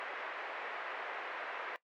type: band-pass noise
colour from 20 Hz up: white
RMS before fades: -42 dBFS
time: 0-1.76 s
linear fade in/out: 0 ms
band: 430 to 2100 Hz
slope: 24 dB/octave
effects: noise-tail reverb RT60 0.1 s tail -18 dB re dry + MP3 96 kbps